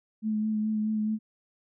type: tone with vibrato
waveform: sine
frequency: 215.4 Hz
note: A3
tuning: 37 cents flat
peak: -25 dBFS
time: 0.22-1.19 s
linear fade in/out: 50 ms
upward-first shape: sine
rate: 4.7 Hz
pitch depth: 19 cents each way
effects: none